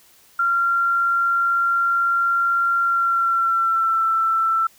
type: tone with pitch glide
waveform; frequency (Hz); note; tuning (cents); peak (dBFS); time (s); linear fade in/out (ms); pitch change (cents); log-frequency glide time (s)
sine; 1379 to 1334.3; F6 to E6; -22 to +21; -16; 0.39-4.67; 5; -57; 2.82-4.05
effects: white hiss -53 dBFS RMS until 4.78 s